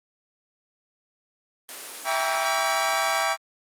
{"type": "high-pass noise", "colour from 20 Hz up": "white", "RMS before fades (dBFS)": -36, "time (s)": [1.69, 3.23], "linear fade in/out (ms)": 0, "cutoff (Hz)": 270, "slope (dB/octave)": 24}
{"type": "chord", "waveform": "25% pulse", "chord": "E diminished seventh", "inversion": "none", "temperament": "just", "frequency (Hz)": [659.3, 791.1, 949.3, 1139.2], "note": ["E5", "G5", "Bb5", "Db6"], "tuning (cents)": [0, 16, 31, 47], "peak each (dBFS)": [-24, -23, -28, -24], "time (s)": [2.04, 3.37], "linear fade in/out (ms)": 50}
{"effects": ["low-pass 12000 Hz 12 dB/octave", "Opus 24 kbps"]}